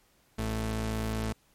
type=tone pair together; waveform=sawtooth; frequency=55 / 110 Hz; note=A1 / A2; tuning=0 / 0 cents; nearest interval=octave; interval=1200 cents; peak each=-29 / -26 dBFS; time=0.38-1.33 s; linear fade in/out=10 ms; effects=pink hiss -66 dBFS RMS until 1.54 s + MP3 64 kbps